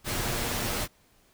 pink noise with comb filter, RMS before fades -30 dBFS, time 0.04-0.88 s, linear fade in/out 50 ms, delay 8.5 ms, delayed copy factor +0.5, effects pink hiss -63 dBFS RMS until 1.33 s

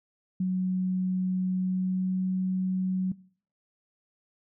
sine tone with pitch glide, 185 to 186.29 Hz, F#3 to F#3, 0 to +12 cents, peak -24 dBFS, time 0.4-3.12 s, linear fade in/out 5 ms, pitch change +12 cents, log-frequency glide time 1.57-2.26 s, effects noise-tail reverb RT60 0.5 s tail -21 dB re dry

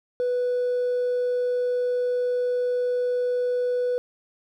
triangle tone with hard clipping, 493.9 Hz, B4, in tune, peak -21 dBFS, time 0.2-3.98 s, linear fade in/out 0 ms, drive 2 dB, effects none

